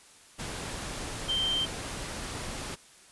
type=tone in noise; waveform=sine; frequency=3136 Hz; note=G7; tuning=in tune; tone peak=-26 dBFS; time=1.28-1.66 s; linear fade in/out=20 ms; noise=pink; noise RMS=-37 dBFS; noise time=0.38-2.76 s; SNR=+8 dB; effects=white hiss -55 dBFS RMS until 3.11 s + resampled to 24000 Hz